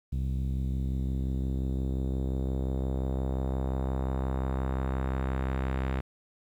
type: tone with low-pass filter sweep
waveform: sawtooth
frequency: 65.7 Hz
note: C2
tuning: 8 cents sharp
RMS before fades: -30 dBFS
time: 0.12-6.01 s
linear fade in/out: 10 ms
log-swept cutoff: 160 to 2200 Hz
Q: 1.1
effects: 10-bit